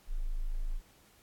sine tone, 26.87 Hz, A0, 40 cents flat, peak -30 dBFS, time 0.07-0.81 s, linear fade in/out 50 ms, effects pink hiss -63 dBFS RMS until 1.22 s + AAC 64 kbps

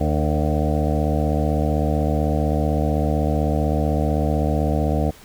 harmonic tone with a mistuned harmonic, 75.8 Hz, D#2, 45 cents flat, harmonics 1 / 2 / 3 / 4 / 6 / 7 / 8 / 9 / 10, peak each -21 / -24 / -26 / -27 / -29 / -29 / -30 / -31 / -31 dBFS, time 0-5.11 s, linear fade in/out 10 ms, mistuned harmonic 9, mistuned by +17 cents, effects pink hiss -46 dBFS RMS until 5.24 s

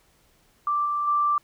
sine tone with level steps, 1174.7 Hz, D6, in tune, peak -21 / -23 / -19 dBFS, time 0.67-1.38 s, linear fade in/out 2 ms, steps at 0.85 / 1.07 s, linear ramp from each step 10 ms, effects pink hiss -62 dBFS RMS until 1.43 s

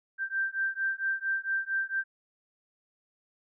sine beating tone pair, 1568 / 1572.4 Hz, G6 / G6, 0 / +5 cents, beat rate 4.4 Hz, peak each -31 / -31 dBFS, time 0.18-2.04 s, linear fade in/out 50 ms, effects none

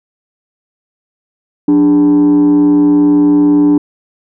sine tone with frequency modulation, 293.7 Hz, D4, in tune, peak -3 dBFS, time 1.68-3.78 s, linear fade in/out 5 ms, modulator 116 Hz, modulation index 0.37, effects tanh soft clip ceiling -4 dBFS

